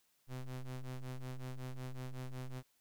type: ring-modulated tone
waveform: square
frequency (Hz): 63.9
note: C2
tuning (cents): -40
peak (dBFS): -39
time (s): 0.27-2.63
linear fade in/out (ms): 50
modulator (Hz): 66.6
effects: white hiss -75 dBFS RMS until 2.8 s